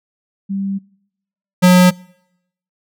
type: tone pair in turn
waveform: sine / square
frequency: 196 / 180.94 Hz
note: G3 / F#3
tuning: 0 / -38 cents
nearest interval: minor second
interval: 138 cents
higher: first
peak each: -18 / -6 dBFS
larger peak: second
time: 0.49-0.79 / 1.62-1.91 s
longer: first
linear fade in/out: 20 ms
effects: noise-tail reverb RT60 0.8 s tail -25 dB re dry